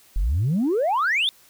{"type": "exponential sweep", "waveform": "sine", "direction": "up", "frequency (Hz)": [37.98, 3700], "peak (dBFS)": -17, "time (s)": [0.16, 1.29], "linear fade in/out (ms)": 0, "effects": ["tanh soft clip ceiling -16 dBFS", "white hiss -54 dBFS RMS until 1.49 s"]}